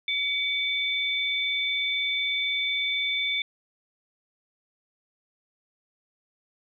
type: tone pair together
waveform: sine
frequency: 2262 / 3534 Hz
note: C#7 / A7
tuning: +34 / +7 cents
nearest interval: minor sixth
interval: 773 cents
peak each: -27 dBFS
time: 0.08-3.42 s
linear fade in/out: 2 ms
effects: none